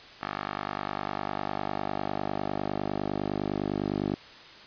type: tone with band-pass filter sweep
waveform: 10% pulse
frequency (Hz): 49.91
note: G1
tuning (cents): +32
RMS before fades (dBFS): -32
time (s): 0.21-4.15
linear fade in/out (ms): 10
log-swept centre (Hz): 1300 to 360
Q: 1.4
effects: white hiss -48 dBFS RMS until 4.66 s + resampled to 11025 Hz